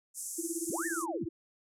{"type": "band-pass noise", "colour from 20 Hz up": "white", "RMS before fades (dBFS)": -40, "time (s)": [0.14, 1.06], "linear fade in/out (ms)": 50, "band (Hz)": [6300, 11000], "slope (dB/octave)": 48}
{"type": "tone with tremolo", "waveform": "sine", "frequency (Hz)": 333.6, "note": "E4", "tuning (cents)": 21, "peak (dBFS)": -31, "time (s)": [0.38, 1.29], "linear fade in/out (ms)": 10, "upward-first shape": "sine", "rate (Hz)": 17, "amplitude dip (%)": 100}
{"type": "linear two-way sweep", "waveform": "sine", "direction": "up then down", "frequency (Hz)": [40.66, 1864.7, 40.66], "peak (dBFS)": -35, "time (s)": [0.69, 1.26], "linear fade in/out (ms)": 20, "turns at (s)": 0.86}
{"effects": []}